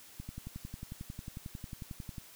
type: click train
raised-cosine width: 5 ms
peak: -29 dBFS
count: 23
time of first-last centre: 0.2-2.182 s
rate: 11.1 Hz
effects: white hiss -55 dBFS RMS until 2.35 s